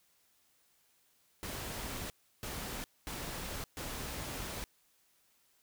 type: noise bursts at uneven times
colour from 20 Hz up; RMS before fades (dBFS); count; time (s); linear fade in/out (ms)
pink; -41; 4; 1.43-2.1 / 2.43-2.84 / 3.07-3.64 / 3.77-4.64; 0
effects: white hiss -71 dBFS RMS until 5.62 s